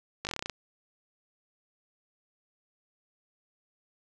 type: slowing click train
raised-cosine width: 0.2 ms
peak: -16 dBFS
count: 10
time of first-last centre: 0.25-0.497 s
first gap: 19 ms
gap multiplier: 1.09
effects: none